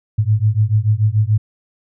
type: beating tone pair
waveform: sine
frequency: 103.83 / 110.73 Hz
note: G#2 / A2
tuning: 0 / +11 cents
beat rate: 6.9 Hz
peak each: -15 dBFS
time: 0.18-1.38 s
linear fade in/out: 10 ms
effects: none